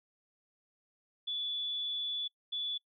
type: tone bursts at uneven times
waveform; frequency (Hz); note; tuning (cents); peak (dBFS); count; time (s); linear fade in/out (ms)
sine; 3447; A7; -36; -33; 2; 1.27-2.28 / 2.52-2.78; 10
effects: noise-tail reverb RT60 0.1 s tail -24 dB re dry